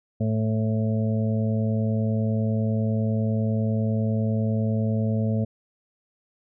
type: harmonic tone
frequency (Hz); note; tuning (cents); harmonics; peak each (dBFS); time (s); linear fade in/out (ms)
110; A2; 0; 1 / 2 / 4 / 5 / 6; -23 / -25 / -35 / -34 / -37; 0.2-5.45; 10
effects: none